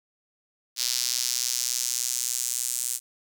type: tone with high-pass filter sweep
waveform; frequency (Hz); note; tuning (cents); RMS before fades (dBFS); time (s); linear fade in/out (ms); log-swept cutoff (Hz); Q
sawtooth; 123.47; B2; 0; -28; 0.76-3; 50; 4900 to 8000; 2.1
effects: none